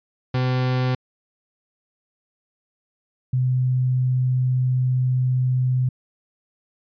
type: tone pair in turn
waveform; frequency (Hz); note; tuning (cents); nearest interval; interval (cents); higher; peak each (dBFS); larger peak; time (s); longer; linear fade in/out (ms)
40% pulse / sine; 127.5 / 127.5; C3 / C3; -44 / -44; unison; 0; neither; -18 / -17; second; 0.34-0.95 / 3.33-5.89; second; 5
effects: resampled to 11025 Hz